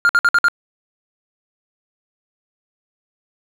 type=tone bursts; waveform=triangle; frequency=1406 Hz; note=F6; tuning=11 cents sharp; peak=-8 dBFS; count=5; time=0.05-0.484 s; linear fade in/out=0 ms; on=42 ms; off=56 ms; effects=none